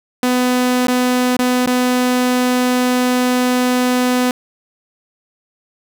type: tone with dropouts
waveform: sawtooth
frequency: 250 Hz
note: B3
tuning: 21 cents sharp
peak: -9 dBFS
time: 0.23-4.31 s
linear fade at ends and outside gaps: 2 ms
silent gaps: 0.87-0.882 / 1.368-1.391 / 1.661-1.672 s
effects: none